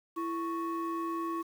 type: tone pair together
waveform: sine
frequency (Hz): 333 / 1108.7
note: E4 / C#6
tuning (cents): +18 / 0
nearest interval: octave + major sixth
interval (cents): 2082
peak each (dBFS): -32 / -33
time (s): 0.16-1.43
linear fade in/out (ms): 20
effects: tanh soft clip ceiling -28 dBFS + 9-bit